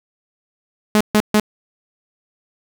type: tone bursts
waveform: sawtooth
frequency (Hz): 212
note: G#3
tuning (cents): +36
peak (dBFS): -7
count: 3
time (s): 0.95-1.398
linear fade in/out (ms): 0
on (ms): 56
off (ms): 140
effects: none